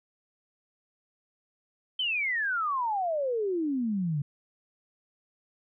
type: exponential sweep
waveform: sine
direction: down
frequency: 3136 to 138.59 Hz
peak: -26 dBFS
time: 1.99-4.22 s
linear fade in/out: 5 ms
effects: none